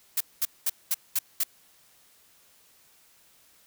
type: noise bursts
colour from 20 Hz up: blue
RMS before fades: -25 dBFS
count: 6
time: 0.17-1.436 s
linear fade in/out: 5 ms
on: 36 ms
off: 210 ms
effects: white hiss -60 dBFS RMS until 3.66 s